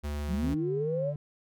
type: tone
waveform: square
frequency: 73.42 Hz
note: D2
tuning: in tune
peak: -32 dBFS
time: 0.03-0.55 s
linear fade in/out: 20 ms
type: linear sweep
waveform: sine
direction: up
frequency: 157.9 to 598 Hz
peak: -28 dBFS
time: 0.27-1.14 s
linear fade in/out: 50 ms
type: tone with vibrato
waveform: triangle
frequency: 152 Hz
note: D#3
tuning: 40 cents flat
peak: -31 dBFS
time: 0.43-1.16 s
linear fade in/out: 2 ms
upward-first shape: sine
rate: 2.5 Hz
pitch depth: 65 cents each way
effects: none